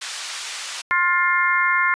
white band-pass noise, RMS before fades -31 dBFS, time 0.01-0.82 s, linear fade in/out 10 ms, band 1100 to 6200 Hz, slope 12 dB/octave
harmonic tone, 352.9 Hz, F4, 18 cents sharp, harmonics 3 / 4 / 5 / 6, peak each -21 / -22 / -22 / -21 dBFS, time 0.91-1.94 s, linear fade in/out 0 ms
effects resampled to 22050 Hz

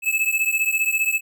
square beating tone pair, 2598 / 2613 Hz, E7 / E7, -26 / -16 cents, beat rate 15 Hz, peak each -22 / -23 dBFS, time 0.02-1.21 s, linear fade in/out 50 ms, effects none

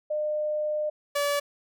sine / sawtooth tone pair in turn, 605 / 574.7 Hz, D#5 / D5, -49 / -38 cents, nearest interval minor second, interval 89 cents, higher first, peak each -25 / -20 dBFS, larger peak second, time 0.1-0.9 / 1.15-1.4 s, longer first, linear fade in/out 10 ms, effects none

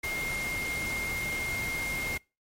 sine tone in noise, 2126 Hz, C7, 27 cents sharp, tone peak -31 dBFS, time 0.03-2.18 s, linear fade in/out 10 ms, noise pink, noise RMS -37 dBFS, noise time 0.03-2.18 s, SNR +3 dB, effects noise-tail reverb RT60 0.3 s tail -26 dB re dry + MP3 64 kbps

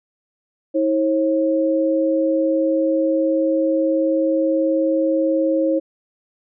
sine tone pair together, 320.6 / 539.2 Hz, E4 / C#5, -48 / -48 cents, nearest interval major sixth, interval 900 cents, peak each -18 dBFS, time 0.74-5.8 s, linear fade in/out 20 ms, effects none

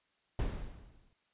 brown noise with exponential decay, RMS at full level -30 dBFS, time 0.39-1.13 s, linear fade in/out 2 ms, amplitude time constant 160 ms, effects white hiss -75 dBFS RMS until 1.33 s + resampled to 8000 Hz

